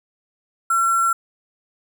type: tone with sample-and-hold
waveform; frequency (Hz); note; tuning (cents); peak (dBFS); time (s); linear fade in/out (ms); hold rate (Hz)
sine; 1357; E6; +50; -15; 0.7-1.13; 5; 8820
effects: none